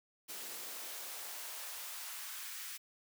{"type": "noise with high-pass filter sweep", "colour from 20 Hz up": "white", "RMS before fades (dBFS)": -45, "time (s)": [0.28, 2.78], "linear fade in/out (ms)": 20, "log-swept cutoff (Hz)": [250, 1700], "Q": 1.1, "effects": []}